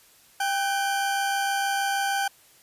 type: tone pair together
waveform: 40% pulse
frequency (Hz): 793.2 / 1520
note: G5 / F#6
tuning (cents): +20 / +46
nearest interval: major seventh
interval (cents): 1126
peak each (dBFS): -24 / -28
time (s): 0.4-2.28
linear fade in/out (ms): 5
effects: white hiss -56 dBFS RMS until 2.62 s + resampled to 32000 Hz